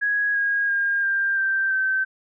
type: tone with pitch steps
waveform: sine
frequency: 1661.2 / 1637.4 / 1613.9 / 1590.8 / 1568 / 1545.5 Hz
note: G#6 / G#6 / G6 / G6 / G6 / G6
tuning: 0 / -25 / +50 / +25 / 0 / -25 cents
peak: -19 dBFS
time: 0.01-2.05 s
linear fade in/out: 20 ms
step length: 340 ms
effects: none